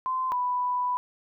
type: tone pair in turn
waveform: sine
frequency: 1032 / 990.5 Hz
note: C6 / B5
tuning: -24 / +5 cents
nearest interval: minor second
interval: 71 cents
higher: first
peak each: -25 / -24 dBFS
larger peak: second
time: 0.06-0.32 / 0.32-0.97 s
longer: second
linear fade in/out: 0 ms
effects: none